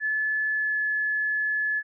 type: tone with pitch glide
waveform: sine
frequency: 1727 to 1716.1 Hz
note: A6 to A6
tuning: -33 to -44 cents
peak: -23 dBFS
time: 0-1.83 s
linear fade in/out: 50 ms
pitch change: -11 cents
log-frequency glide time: 0.5-0.78 s
effects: none